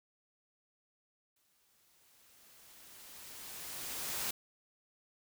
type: noise with exponential growth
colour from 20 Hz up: white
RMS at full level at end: -36 dBFS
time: 1.36-4.31 s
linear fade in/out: 5 ms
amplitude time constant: 640 ms
effects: none